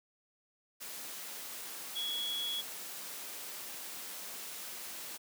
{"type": "tone in noise", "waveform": "sine", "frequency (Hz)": 3350, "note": "G#7", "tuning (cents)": 14, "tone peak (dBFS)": -34, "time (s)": [1.95, 2.62], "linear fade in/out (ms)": 20, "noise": "white", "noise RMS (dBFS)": -44, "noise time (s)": [0.8, 5.18], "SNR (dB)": 7, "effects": ["high-pass 200 Hz 12 dB/octave"]}